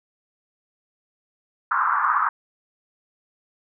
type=band-pass noise; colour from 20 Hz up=white; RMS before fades=-21 dBFS; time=1.71-2.29 s; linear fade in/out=2 ms; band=1000 to 1400 Hz; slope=48 dB/octave; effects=none